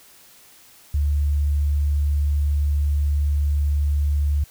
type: tone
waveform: sine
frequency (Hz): 72.7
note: D2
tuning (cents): -17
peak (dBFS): -17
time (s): 0.94-4.44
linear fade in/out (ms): 5
effects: white hiss -50 dBFS RMS until 4.5 s